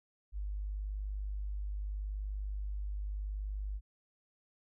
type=tone; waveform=sine; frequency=50.4 Hz; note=G1; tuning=49 cents sharp; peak=-35 dBFS; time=0.32-3.81 s; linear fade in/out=50 ms; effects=none